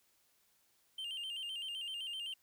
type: tone with vibrato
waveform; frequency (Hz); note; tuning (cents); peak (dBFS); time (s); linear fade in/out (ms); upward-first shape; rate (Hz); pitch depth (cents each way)
triangle; 2960; F#7; 0; -38; 0.98-2.34; 5; square; 7.8; 86
effects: white hiss -73 dBFS RMS until 2.42 s

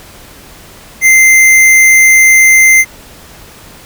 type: tone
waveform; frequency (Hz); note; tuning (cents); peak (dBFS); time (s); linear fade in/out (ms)
square; 2082; C7; -9; -3; 1.01-2.85; 50
effects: pink hiss -35 dBFS RMS until 3.85 s

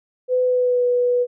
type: tone with pitch glide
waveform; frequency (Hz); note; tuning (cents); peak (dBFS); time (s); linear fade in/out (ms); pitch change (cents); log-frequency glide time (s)
sine; 504 to 490.8; B4 to B4; +35 to -11; -15; 0.28-1.27; 50; -46; 0.42-0.85
effects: none

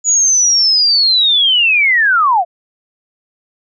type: linear sweep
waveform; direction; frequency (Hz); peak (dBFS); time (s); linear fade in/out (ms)
sine; down; 6900 to 650; -8; 0.04-2.45; 50
effects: none

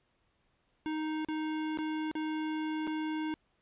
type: tone with dropouts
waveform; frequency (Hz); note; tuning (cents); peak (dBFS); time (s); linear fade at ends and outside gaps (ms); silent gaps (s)
square; 311.1; D#4; 0; -33; 0.86-3.34; 0; 1.248-1.286 / 1.774-1.787 / 2.114-2.153 / 2.87-2.875
effects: pink hiss -74 dBFS RMS until 3.61 s + resampled to 8000 Hz

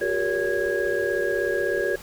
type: tone cluster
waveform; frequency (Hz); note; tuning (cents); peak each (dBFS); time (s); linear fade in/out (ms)
sine; 364.8 / 401 / 467.7 / 565 / 1648; F#4 / G4 / A#4 / C#5 / G#6; -24 / +39 / +6 / +33 / -14; -28; 0.01-1.96; 5
effects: pink hiss -43 dBFS RMS until 2.02 s

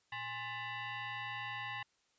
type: tone with frequency modulation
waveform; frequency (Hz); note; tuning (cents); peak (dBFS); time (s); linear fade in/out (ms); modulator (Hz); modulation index
sine; 116; A#2; -8; -39; 0.12-1.83; 5; 939; 2.8
effects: white hiss -75 dBFS RMS until 2.18 s + resampled to 16000 Hz

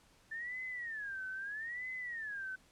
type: tone with vibrato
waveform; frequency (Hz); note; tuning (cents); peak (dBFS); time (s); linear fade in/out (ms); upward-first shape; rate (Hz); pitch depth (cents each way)
sine; 1760; A6; 0; -39; 0.31-2.56; 10; sine; 0.78; 250
effects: pink hiss -66 dBFS RMS until 2.71 s + low-pass 10000 Hz 12 dB/octave

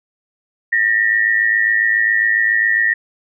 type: tone pair together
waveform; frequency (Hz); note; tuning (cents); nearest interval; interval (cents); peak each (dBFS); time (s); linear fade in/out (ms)
sine; 1803.7 / 1911; A6 / A#6; +42 / +43; minor second; 101; -15; 0.72-2.94; 10
effects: none

